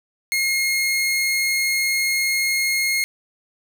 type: tone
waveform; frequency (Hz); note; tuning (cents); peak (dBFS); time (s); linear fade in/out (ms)
sawtooth; 2149; C7; +46; -15; 0.32-3.04; 0
effects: none